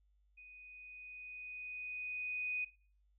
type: tone with level ramp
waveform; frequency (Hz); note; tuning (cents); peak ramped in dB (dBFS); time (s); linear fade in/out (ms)
sine; 2489; D#7; 0; -54 to -34; 0.37-2.65; 10
effects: noise-tail reverb RT60 0.4 s tail -17 dB re dry + added 50 Hz sine -69 dBFS peak until 3.18 s